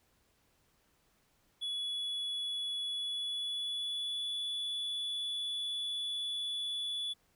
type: tone with pitch glide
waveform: triangle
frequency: 3398 to 3434 Hz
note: G#7 to A7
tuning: +39 to -43 cents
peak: -33 dBFS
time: 1.61-7.14 s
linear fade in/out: 20 ms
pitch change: +18 cents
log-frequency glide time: 2.81-4.36 s
effects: pink hiss -72 dBFS RMS until 7.35 s